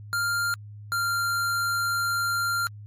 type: tone pair in turn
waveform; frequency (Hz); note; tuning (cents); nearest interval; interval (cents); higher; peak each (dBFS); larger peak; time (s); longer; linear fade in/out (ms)
square; 1396.9 / 1388.1; F6 / F6; 0 / -11; unison; 11; first; -24; neither; 0.13-0.54 / 0.92-2.67; second; 0
effects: added 104 Hz sine -39 dBFS peak until 2.86 s + MP3 64 kbps